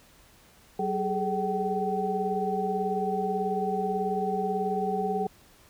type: tone cluster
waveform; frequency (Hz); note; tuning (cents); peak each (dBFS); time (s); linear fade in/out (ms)
sine; 189.4 / 409.1 / 427.4 / 763; F#3 / G#4 / G#4 / G5; +41 / -26 / +50 / -47; -32 / -34 / -31 / -29; 0.79-5.27; 5
effects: pink hiss -57 dBFS RMS until 5.69 s